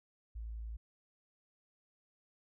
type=tone; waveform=sine; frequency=55.5 Hz; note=A1; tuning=16 cents sharp; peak=-40 dBFS; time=0.35-0.77 s; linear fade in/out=10 ms; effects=none